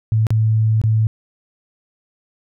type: tone with dropouts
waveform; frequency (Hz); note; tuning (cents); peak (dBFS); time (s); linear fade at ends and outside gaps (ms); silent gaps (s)
sine; 110; A2; 0; -12; 0.12-1.07; 0; 0.268-0.305 / 0.815-0.838
effects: none